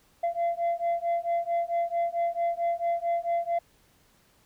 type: beating tone pair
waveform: sine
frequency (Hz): 682 / 686.5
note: F5 / F5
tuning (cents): -41 / -30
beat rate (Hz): 4.5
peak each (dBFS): -26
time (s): 0.23-3.59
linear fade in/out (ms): 10
effects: tanh soft clip ceiling -22 dBFS + pink hiss -63 dBFS RMS until 4.45 s